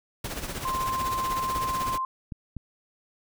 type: noise with tremolo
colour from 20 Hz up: pink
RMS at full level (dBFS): -32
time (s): 0.24-1.98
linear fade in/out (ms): 5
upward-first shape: sine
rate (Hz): 16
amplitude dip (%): 60
type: tone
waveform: sine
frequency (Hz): 1046.5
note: C6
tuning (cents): 0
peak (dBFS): -26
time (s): 0.65-2.05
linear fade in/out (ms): 2
type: clicks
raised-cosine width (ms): 5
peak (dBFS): -23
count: 2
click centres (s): 2.322 / 2.567
effects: none